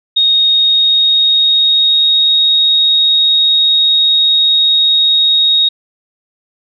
sine tone with pitch glide, 3729 to 3755 Hz, A#7 to A#7, 0 to +12 cents, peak -7 dBFS, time 0.16-5.69 s, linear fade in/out 10 ms, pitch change +12 cents, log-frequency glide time 0.49-2.36 s, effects none

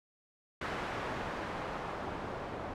white noise with low-pass filter sweep, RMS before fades -39 dBFS, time 0.61-2.74 s, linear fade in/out 5 ms, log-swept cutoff 1500 to 800 Hz, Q 0.8, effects none

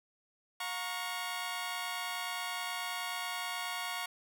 15% pulse chord, Bb minor, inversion second, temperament equal with one note detuned, 716 / 932.3 / 1108.7 Hz, F5 / Bb5 / Db6, +43 / 0 / 0 cents, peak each -34 / -35 / -33 dBFS, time 0.6-4.06 s, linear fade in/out 5 ms, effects none

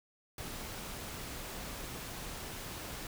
pink noise, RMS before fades -43 dBFS, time 0.38-3.07 s, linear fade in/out 2 ms, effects none

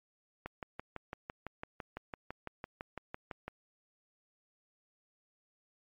click train, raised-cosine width 0.5 ms, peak -25 dBFS, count 19, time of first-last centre 0.46-3.48 s, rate 5.96 Hz, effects MP3 64 kbps

